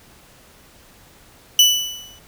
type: tone with exponential decay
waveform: 30% pulse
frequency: 2974 Hz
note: F#7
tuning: 8 cents sharp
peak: -4 dBFS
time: 1.59-2.19 s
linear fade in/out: 2 ms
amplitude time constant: 130 ms
effects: pink hiss -49 dBFS RMS until 2.27 s